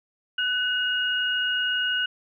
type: tone pair together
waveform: sine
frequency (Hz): 1494.6 / 2869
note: F#6 / F7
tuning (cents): +17 / +46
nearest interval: major seventh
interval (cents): 1129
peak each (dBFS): -25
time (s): 0.38-2.06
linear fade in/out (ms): 5
effects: none